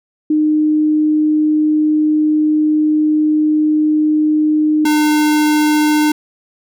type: tone pair in turn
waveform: sine / square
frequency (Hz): 305.9 / 302.4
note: D#4 / D#4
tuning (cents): -29 / -49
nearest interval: unison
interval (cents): 20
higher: first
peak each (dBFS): -10 / -11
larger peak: first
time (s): 0.3-4.85 / 4.85-6.12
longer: first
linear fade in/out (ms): 5
effects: none